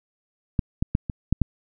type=clicks; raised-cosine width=5 ms; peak=-8 / -9 / -7 / -15 / -6 / -6 dBFS; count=6; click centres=0.592 / 0.825 / 0.951 / 1.098 / 1.326 / 1.417 s; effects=none